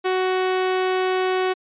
sawtooth tone, 372 Hz, F#4, 9 cents sharp, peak -15 dBFS, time 0.04-1.54 s, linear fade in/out 20 ms, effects resampled to 8000 Hz

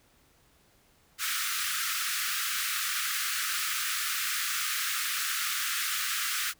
pink high-pass noise, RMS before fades -31 dBFS, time 1.18-6.54 s, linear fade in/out 50 ms, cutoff 1200 Hz, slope 96 dB/octave, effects pink hiss -64 dBFS RMS until 6.59 s

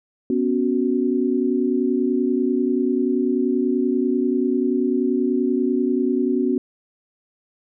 sine chord, B suspended second, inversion none, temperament equal, 246.9 / 277.2 / 370 Hz, B3 / C#4 / F#4, 0 / 0 / 0 cents, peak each -21 / -22 / -22 dBFS, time 0.3-6.58 s, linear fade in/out 2 ms, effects none

